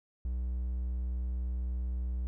triangle tone, 61.74 Hz, B1, in tune, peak -29 dBFS, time 0.25-2.27 s, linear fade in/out 0 ms, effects none

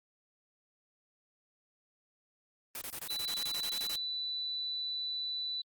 white noise bursts, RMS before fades -40 dBFS, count 14, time 2.75-3.958 s, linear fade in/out 2 ms, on 64 ms, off 24 ms
sine tone, 3977 Hz, B7, 11 cents sharp, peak -34 dBFS, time 3.09-5.62 s, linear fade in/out 10 ms
effects Opus 32 kbps

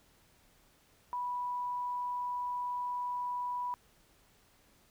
sine tone, 983 Hz, B5, 8 cents flat, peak -33 dBFS, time 1.13-3.74 s, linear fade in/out 0 ms, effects pink hiss -66 dBFS RMS until 4.9 s

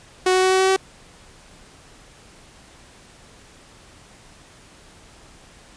sawtooth tone with pitch steps, 370 / 372.4 / 374.7 / 377.1 / 379.5 / 381.9 Hz, F#4 / F#4 / F#4 / F#4 / F#4 / G4, 0 / +11 / +22 / +33 / +44 / -45 cents, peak -11 dBFS, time 0.26-0.764 s, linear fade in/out 5 ms, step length 84 ms, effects pink hiss -48 dBFS RMS until 5.76 s + resampled to 22050 Hz

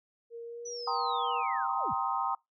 sine tone with pitch glide, 466.2 to 479.3 Hz, A#4 to A#4, 0 to +48 cents, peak -39 dBFS, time 0.3-1.44 s, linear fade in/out 50 ms, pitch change +48 cents, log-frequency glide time 0.44-0.77 s
sine linear sweep, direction down, 6000 to 53 Hz, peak -39 dBFS, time 0.65-1.94 s, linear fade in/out 10 ms
sine chord, C minor seventh, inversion second, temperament equal with one note detuned, 784 / 932.3 / 1046.5 / 1256.8 Hz, G5 / Bb5 / C6 / Eb6, 0 / 0 / 0 / +17 cents, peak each -34 dBFS, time 0.87-2.35 s, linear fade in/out 5 ms
effects noise-tail reverb RT60 0.2 s tail -25 dB re dry

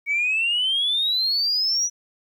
sine exponential sweep, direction up, 2232 to 5910 Hz, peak -18 dBFS, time 0.06-1.9 s, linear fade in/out 50 ms, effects tanh soft clip ceiling -15 dBFS + 10-bit

